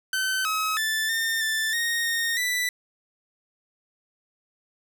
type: tone with pitch steps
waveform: sawtooth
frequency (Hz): 1530 / 1278 / 1758 / 1813 / 1766 / 1860 / 1849 / 1978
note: G6 / D#6 / A6 / A#6 / A6 / A#6 / A#6 / B6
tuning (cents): -42 / +46 / -2 / -49 / +6 / -4 / -15 / +2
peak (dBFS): -20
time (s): 0.13-2.69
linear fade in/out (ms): 2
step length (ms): 320
effects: none